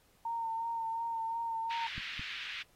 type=tone with vibrato; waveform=sine; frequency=914 Hz; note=A#5; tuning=34 cents flat; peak=-33 dBFS; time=0.25-1.87 s; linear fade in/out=5 ms; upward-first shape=sine; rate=2.8 Hz; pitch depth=25 cents each way
type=band-pass noise; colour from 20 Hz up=pink; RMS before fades=-42 dBFS; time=1.7-2.63 s; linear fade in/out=10 ms; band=1900 to 3400 Hz; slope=24 dB/octave
type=clicks; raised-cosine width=5 ms; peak=-31 dBFS; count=2; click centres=1.98 / 2.195 s
effects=pink hiss -68 dBFS RMS until 2.75 s + AAC 48 kbps